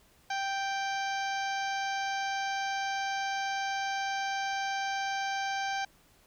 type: harmonic tone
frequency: 784 Hz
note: G5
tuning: in tune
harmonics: 1 / 2 / 3 / 4 / 5 / 6 / 7 / 8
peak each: -32 / -36 / -41 / -44 / -47 / -47 / -48 / -47 dBFS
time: 0.3-5.85 s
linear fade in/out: 5 ms
effects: pink hiss -63 dBFS RMS until 6.26 s